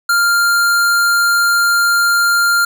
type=tone; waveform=square; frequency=1396.9 Hz; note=F6; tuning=in tune; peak=-11 dBFS; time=0.09-2.65 s; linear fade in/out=5 ms; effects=none